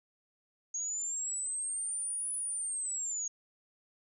sine linear two-way sweep, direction up then down, 6580 to 9930 to 6580 Hz, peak -33 dBFS, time 0.74-3.28 s, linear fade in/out 5 ms, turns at 2.34 s, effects none

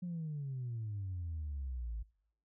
sine exponential sweep, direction down, 181.4 to 52.8 Hz, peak -36 dBFS, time 0.02-2.03 s, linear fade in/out 10 ms, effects noise-tail reverb RT60 0.7 s tail -25 dB re dry + tanh soft clip ceiling -34 dBFS

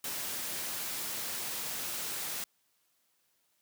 white noise, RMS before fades -37 dBFS, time 0.04-2.44 s, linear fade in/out 2 ms, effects white hiss -74 dBFS RMS until 3.61 s + high-pass 100 Hz 12 dB/octave

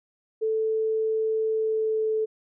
sine tone with pitch glide, 440 to 436.7 Hz, A4 to A4, 0 to -13 cents, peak -22 dBFS, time 0.41-2.26 s, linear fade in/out 20 ms, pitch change -13 cents, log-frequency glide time 1.5-2.14 s, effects none

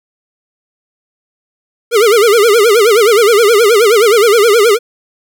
square tone with vibrato, 437.1 Hz, A4, 11 cents flat, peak -6 dBFS, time 1.91-4.79 s, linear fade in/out 50 ms, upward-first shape sine, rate 9.5 Hz, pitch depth 170 cents each way, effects none

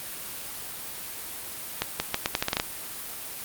accelerating click train, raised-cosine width 0.2 ms, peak -6 dBFS, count 10, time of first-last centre 1.82-2.599 s, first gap 180 ms, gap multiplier 0.8, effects white hiss -37 dBFS RMS until 3.44 s + Opus 32 kbps

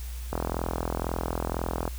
click train, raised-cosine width 1 ms, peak -14 dBFS, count 66, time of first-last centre 0.33-1.878 s, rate 42 Hz, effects added 60 Hz sine -33 dBFS peak until 1.98 s + white hiss -47 dBFS RMS until 1.98 s

